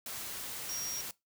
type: tone in noise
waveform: sine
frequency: 5640 Hz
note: F8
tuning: 16 cents sharp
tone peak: -37 dBFS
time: 0.69-1.01 s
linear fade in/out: 2 ms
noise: white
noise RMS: -41 dBFS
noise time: 0.06-1.11 s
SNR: +1 dB
effects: noise-tail reverb RT60 0.2 s tail -21 dB re dry